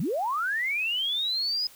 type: linear sweep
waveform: sine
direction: up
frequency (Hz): 130.81 to 5060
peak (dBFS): -25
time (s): 0-1.67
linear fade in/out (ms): 2
effects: white hiss -52 dBFS RMS until 1.75 s